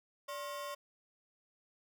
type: ring-modulated tone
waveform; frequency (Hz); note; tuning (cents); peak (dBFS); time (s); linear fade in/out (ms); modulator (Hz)
40% pulse; 828; G#5; -5; -36; 0.28-0.75; 10; 247
effects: none